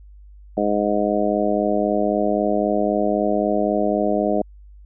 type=harmonic tone; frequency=103.83 Hz; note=G#2; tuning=in tune; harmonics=2 / 3 / 4 / 5 / 6 / 7; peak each=-24 / -24 / -25 / -26 / -22 / -26 dBFS; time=0.57-4.42 s; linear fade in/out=5 ms; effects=added 50 Hz sine -41 dBFS peak until 4.85 s